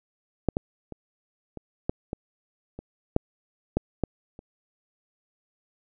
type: clicks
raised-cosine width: 2 ms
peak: -8 / -12 / -24 / -24 / -11 / -17 / -24 / -6 / -9 / -10 / -29 dBFS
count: 11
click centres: 0.487 / 0.569 / 0.923 / 1.573 / 1.895 / 2.131 / 2.79 / 3.164 / 3.77 / 4.037 / 4.391 s
effects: none